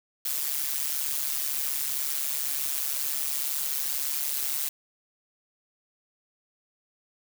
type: noise with amplitude modulation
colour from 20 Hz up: blue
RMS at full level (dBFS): -26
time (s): 0.25-4.69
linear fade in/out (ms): 5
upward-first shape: sine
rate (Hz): 142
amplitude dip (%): 75
effects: none

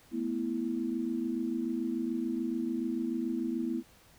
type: chord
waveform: sine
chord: A suspended second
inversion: none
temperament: equal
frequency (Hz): 220 / 246.9 / 329.6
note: A3 / B3 / E4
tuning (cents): 0 / 0 / 0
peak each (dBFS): -37 / -33 / -34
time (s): 0.11-3.83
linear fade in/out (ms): 50
effects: pink hiss -60 dBFS RMS until 4.18 s

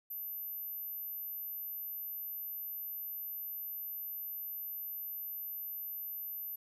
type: tone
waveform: sine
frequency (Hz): 12120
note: F#9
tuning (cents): +40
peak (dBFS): -37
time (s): 0.1-6.56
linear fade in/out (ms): 10
effects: tanh soft clip ceiling -37 dBFS + 13-bit

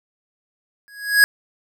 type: tone with exponential growth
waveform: square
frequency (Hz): 1661.2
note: G#6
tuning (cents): 0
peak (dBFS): -7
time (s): 0.88-1.24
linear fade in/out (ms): 0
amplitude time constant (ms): 78
effects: none

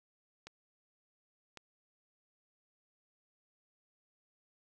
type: clicks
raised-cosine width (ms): 0.2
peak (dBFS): -30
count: 2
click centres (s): 0.47 / 1.573
effects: none

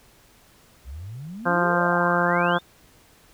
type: exponential sweep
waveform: sine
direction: up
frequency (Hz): 58.27 to 3729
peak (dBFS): -33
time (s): 0.84-2.61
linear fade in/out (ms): 50
type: harmonic tone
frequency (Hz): 174.61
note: F3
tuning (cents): 0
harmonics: 1 / 2 / 3 / 4 / 5 / 6 / 7 / 8 / 9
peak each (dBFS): -26 / -29 / -26 / -27 / -29 / -27 / -29 / -28 / -26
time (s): 1.45-2.59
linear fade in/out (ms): 20
effects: pink hiss -55 dBFS RMS until 3.33 s

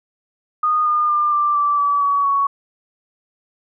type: tone with pitch steps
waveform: sine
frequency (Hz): 1231 / 1214.1 / 1197.3 / 1180.9 / 1164.6 / 1148.6 / 1132.8 / 1117.2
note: D#6 / D#6 / D6 / D6 / D6 / D6 / C#6 / C#6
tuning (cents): -19 / -43 / +33 / +9 / -15 / -39 / +37 / +13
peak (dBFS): -14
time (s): 0.63-2.47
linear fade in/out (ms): 5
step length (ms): 230
effects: none

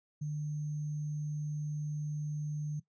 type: tone with sample-and-hold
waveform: sine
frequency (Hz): 150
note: D3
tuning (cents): +37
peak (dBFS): -33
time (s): 0.21-2.8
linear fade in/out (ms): 10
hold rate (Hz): 6300
effects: noise-tail reverb RT60 0.1 s tail -17 dB re dry + resampled to 16000 Hz

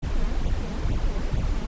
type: noise with flanger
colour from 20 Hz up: brown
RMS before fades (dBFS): -24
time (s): 0.02-1.67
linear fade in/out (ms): 20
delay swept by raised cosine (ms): 0.29 to 4.89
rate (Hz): 2.2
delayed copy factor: +0.7
effects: resampled to 16000 Hz

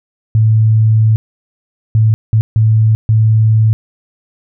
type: tone bursts at uneven times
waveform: sine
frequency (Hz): 110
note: A2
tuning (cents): 0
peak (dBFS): -6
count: 5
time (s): 0.35-1.16 / 1.95-2.14 / 2.33-2.41 / 2.56-2.95 / 3.09-3.73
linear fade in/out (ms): 0
effects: none

